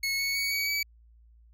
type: tone with pitch steps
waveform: 25% pulse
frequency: 2191 / 2214 / 2237 / 2260 / 2284 Hz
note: C#7 / C#7 / C#7 / C#7 / D7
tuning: -21 / -3 / +15 / +33 / -49 cents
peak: -23 dBFS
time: 0.03-0.83 s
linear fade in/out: 5 ms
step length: 160 ms
effects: added 57 Hz sine -54 dBFS peak until 1.53 s